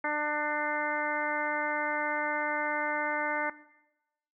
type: harmonic tone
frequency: 298.6 Hz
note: D4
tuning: 29 cents sharp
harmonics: 1 / 2 / 3 / 4 / 5 / 6 / 7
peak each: -38 / -36 / -33 / -38 / -35 / -36 / -35 dBFS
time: 0.04-3.5 s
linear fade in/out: 5 ms
effects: noise-tail reverb RT60 0.9 s tail -18 dB re dry